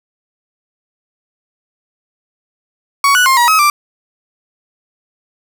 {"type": "tone with pitch steps", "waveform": "35% pulse", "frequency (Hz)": [1120, 1476, 1060, 957, 1277, 1177], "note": ["C#6", "F#6", "C6", "A#5", "D#6", "D6"], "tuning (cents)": [18, -5, 22, 45, 45, 3], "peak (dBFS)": -6, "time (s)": [3.04, 3.7], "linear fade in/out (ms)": 2, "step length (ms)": 110, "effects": ["8-bit"]}